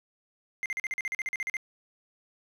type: tone bursts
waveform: triangle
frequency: 2093 Hz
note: C7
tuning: in tune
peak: -27 dBFS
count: 14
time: 0.63-1.568 s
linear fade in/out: 0 ms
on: 28 ms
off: 42 ms
effects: none